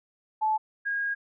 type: tone pair in turn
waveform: sine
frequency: 867 / 1633 Hz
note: A5 / G#6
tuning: -26 / -30 cents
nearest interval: major seventh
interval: 1096 cents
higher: second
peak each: -22 / -26 dBFS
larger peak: first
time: 0.41-0.58 / 0.85-1.15 s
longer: second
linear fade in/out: 20 ms
effects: none